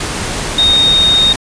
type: tone in noise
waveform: sine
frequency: 3706 Hz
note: A#7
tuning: 11 cents flat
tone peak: -7 dBFS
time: 0.58-1.33 s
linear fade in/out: 5 ms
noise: pink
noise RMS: -19 dBFS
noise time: 0-1.36 s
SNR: +9 dB
effects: resampled to 22050 Hz